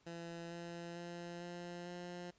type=tone with pitch steps; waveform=15% pulse; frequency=169.1 / 170.87 / 172.65 / 174.46 / 176.28 Hz; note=E3 / F3 / F3 / F3 / F3; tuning=+44 / -38 / -20 / -2 / +16 cents; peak=-39 dBFS; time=0.06-2.31 s; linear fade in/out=10 ms; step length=450 ms; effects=pink hiss -72 dBFS RMS until 2.38 s + resampled to 16000 Hz